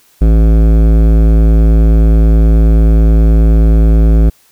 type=tone with hard clipping; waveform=sine; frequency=54.7 Hz; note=A1; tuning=9 cents flat; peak=-6 dBFS; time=0.21-4.3 s; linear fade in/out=10 ms; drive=15 dB; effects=white hiss -49 dBFS RMS until 4.51 s